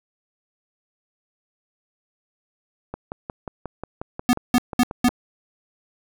click train, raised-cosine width 1 ms, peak -16 dBFS, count 13, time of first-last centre 2.94-5.091 s, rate 5.58 Hz
square tone bursts, 246.1 Hz, B3, 6 cents flat, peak -14 dBFS, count 4, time 4.29-5.084 s, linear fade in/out 0 ms, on 41 ms, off 210 ms
effects none

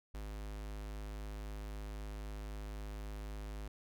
square tone with notch filter, 51.91 Hz, G#1, in tune, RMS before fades -44 dBFS, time 0.14-3.68 s, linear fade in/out 5 ms, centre 110 Hz, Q 1.2, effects none

